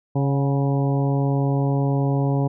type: harmonic tone with a mistuned harmonic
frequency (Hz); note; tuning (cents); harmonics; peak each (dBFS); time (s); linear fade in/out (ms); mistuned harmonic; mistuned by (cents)
138.59; C#3; 0; 1 / 2 / 3 / 4 / 5 / 6 / 7; -19 / -25 / -29 / -31 / -33 / -35 / -36; 0.15-2.48; 10; 5; +47
effects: none